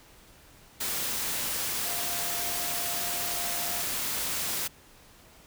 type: tone in noise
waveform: sine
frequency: 698.5 Hz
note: F5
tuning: in tune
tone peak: -40 dBFS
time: 1.85-3.82 s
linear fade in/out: 10 ms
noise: white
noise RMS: -31 dBFS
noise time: 0.8-4.68 s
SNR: -12 dB
effects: pink hiss -55 dBFS RMS until 5.46 s